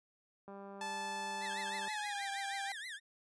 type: click train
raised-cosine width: 1 ms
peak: -37 dBFS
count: 278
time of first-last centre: 0.48-1.879 s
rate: 198 Hz
type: tone with pitch glide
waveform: sawtooth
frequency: 873 to 791.3 Hz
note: A5 to G5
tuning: -14 to +16 cents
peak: -35 dBFS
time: 0.81-2.72 s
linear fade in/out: 2 ms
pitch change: -170 cents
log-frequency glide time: 1.84-2.25 s
type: tone with vibrato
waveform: 30% pulse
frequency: 1816 Hz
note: A#6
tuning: 46 cents flat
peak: -40 dBFS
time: 1.4-3 s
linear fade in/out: 50 ms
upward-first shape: triangle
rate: 6.3 Hz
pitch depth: 250 cents each way
effects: high-pass 80 Hz 12 dB/octave + resampled to 22050 Hz